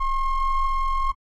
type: ring-modulated tone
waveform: triangle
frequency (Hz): 528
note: C5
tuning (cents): +16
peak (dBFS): -15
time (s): 0-1.12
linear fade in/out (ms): 10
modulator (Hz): 549
effects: AAC 32 kbps